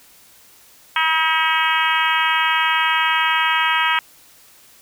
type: harmonic tone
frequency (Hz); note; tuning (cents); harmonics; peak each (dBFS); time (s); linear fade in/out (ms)
320; D#4; +49; 3 / 4 / 5 / 6 / 7 / 8 / 9 / 10; -21 / -22 / -23 / -24 / -24 / -25 / -26 / -26; 0.96-3.99; 2
effects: white hiss -49 dBFS RMS until 4.81 s